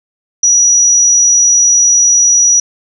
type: tone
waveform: sine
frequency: 5830 Hz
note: F#8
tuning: 26 cents flat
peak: -5 dBFS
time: 0.43-2.6 s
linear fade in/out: 5 ms
effects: none